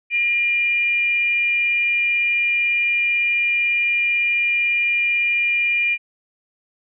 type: tone with frequency modulation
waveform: sine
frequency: 2406 Hz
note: D7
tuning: 41 cents sharp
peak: -16 dBFS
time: 0.1-5.98 s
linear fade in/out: 50 ms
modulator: 513 Hz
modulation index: 0.23
effects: none